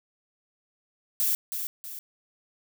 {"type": "noise with echo", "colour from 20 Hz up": "violet", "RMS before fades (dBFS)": -25, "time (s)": [1.2, 1.35], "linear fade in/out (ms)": 0, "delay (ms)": 320, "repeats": 2, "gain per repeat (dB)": -7, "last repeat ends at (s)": 1.99, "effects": []}